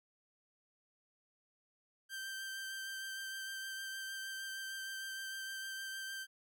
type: tone with vibrato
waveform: sawtooth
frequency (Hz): 1566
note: G6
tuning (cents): -2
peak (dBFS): -38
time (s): 2.09-6.27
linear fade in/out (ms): 50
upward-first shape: sine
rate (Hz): 6.5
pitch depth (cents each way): 13
effects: none